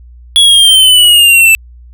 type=exponential sweep; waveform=square; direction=down; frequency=3379 to 2637 Hz; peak=-3 dBFS; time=0.36-1.55 s; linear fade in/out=0 ms; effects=added 60 Hz sine -32 dBFS peak until 1.93 s